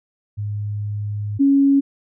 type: tone pair in turn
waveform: sine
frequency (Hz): 103.83 / 277.2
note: G#2 / C#4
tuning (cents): 0 / 0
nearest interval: octave + perfect fourth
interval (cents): 1700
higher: second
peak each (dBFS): -22 / -11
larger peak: second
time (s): 0.37-1.39 / 1.39-1.81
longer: first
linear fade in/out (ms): 20
effects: none